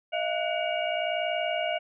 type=tone cluster; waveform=sine; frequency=628 / 689 / 1479 / 2266 / 2840 Hz; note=D#5 / F5 / F#6 / C#7 / F7; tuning=+16 / -24 / -1 / +37 / +28 cents; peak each=-30 / -30 / -38 / -35 / -35 dBFS; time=0.12-1.79 s; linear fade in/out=20 ms; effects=none